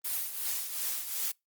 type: noise with tremolo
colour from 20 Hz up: blue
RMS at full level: -31 dBFS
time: 0.04-1.32 s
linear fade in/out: 10 ms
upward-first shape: triangle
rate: 2.7 Hz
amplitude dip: 65%
effects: noise-tail reverb RT60 0.2 s tail -26 dB re dry + Opus 32 kbps